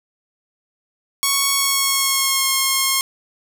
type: tone with pitch glide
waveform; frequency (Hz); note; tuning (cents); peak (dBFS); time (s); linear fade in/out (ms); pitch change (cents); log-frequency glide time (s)
5% pulse; 1108.7 to 1075.3; C#6 to C6; 0 to +47; -4; 1.23-3.01; 0; -53; 1.54-2.47
effects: none